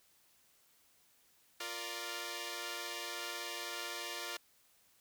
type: chord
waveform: 5% pulse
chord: Bb major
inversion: second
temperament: equal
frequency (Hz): 349.2 / 466.2 / 587.3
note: F4 / Bb4 / D5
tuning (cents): 0 / 0 / 0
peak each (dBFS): -33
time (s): 1.6-4.37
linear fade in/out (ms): 5
effects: white hiss -69 dBFS RMS until 5 s